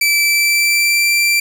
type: tone with pitch glide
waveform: sawtooth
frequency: 2321 to 2352 Hz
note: D7 to D7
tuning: -21 to +2 cents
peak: -8 dBFS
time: 0.01-1.4 s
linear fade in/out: 5 ms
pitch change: +23 cents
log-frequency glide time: 0.17-1.1 s
effects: 8-bit